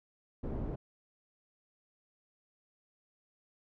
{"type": "low-pass noise", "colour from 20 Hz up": "pink", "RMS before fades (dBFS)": -37, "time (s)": [0.43, 0.76], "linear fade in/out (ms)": 10, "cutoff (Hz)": 440, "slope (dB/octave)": 12, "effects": []}